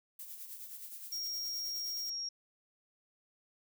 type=noise with tremolo; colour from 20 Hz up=violet; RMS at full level=-45 dBFS; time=0.19-2.1 s; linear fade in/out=5 ms; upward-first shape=sine; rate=9.6 Hz; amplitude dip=50%
type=tone; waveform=sine; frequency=5588 Hz; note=F8; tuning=in tune; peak=-36 dBFS; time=1.12-2.29 s; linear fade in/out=5 ms
effects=none